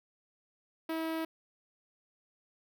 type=tone with notch filter; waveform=sawtooth; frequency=323.1 Hz; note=E4; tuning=35 cents flat; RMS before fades=-35 dBFS; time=0.89-1.25 s; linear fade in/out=5 ms; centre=7000 Hz; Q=0.65; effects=none